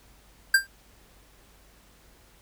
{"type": "tone with exponential decay", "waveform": "square", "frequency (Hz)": 1586, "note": "G6", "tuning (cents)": 20, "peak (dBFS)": -13, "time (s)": [0.54, 0.67], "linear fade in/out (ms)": 5, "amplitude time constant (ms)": 27, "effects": ["added 50 Hz sine -58 dBFS peak until 2.41 s", "pink hiss -58 dBFS RMS until 2.41 s"]}